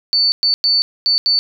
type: tone bursts at uneven times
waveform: sine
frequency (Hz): 4500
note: C#8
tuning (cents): +25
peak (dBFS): -11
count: 5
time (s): 0.13-0.32 / 0.43-0.54 / 0.64-0.82 / 1.06-1.18 / 1.26-1.39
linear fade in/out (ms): 0
effects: none